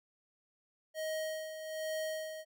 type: tone with tremolo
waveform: square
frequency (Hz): 629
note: D#5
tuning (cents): +19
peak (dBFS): -35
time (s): 0.94-2.45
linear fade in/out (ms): 50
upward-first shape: sine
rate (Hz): 1.2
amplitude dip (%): 60
effects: none